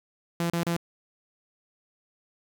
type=tone bursts; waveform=sawtooth; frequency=170 Hz; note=F3; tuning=46 cents flat; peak=-21 dBFS; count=3; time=0.4-0.766 s; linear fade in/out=2 ms; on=100 ms; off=33 ms; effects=9-bit